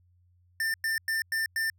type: tone bursts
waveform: square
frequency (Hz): 1792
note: A6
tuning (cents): +31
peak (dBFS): -27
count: 5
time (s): 0.6-1.7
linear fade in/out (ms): 2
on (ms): 140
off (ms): 100
effects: added 89 Hz sine -61 dBFS peak until 1.78 s